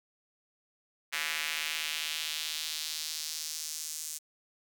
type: tone with high-pass filter sweep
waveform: square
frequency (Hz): 77.78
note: D#2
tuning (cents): 0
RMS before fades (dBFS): -36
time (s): 1.12-4.19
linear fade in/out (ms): 20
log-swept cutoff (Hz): 2000 to 7100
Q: 1.7
effects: none